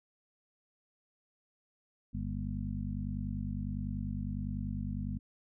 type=harmonic tone with a mistuned harmonic; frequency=50 Hz; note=G1; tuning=35 cents sharp; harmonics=1 / 2 / 3 / 4 / 5; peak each=-39 / -39 / -42 / -40 / -42 dBFS; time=2.13-5.19 s; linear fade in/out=20 ms; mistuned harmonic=5; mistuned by=-60 cents; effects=none